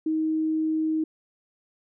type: tone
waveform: sine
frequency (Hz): 315.2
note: D#4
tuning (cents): +23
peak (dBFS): -22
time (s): 0.06-1.04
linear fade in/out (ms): 5
effects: none